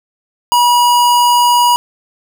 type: tone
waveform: square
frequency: 967 Hz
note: B5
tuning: 37 cents flat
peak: -8 dBFS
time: 0.52-1.76 s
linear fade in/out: 0 ms
effects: none